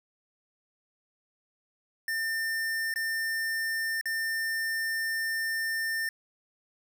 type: tone with dropouts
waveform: square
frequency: 1800 Hz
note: A6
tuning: 39 cents sharp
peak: -29 dBFS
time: 2.08-6.09 s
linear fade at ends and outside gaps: 2 ms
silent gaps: 2.94-2.959 / 4.012-4.056 s
effects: none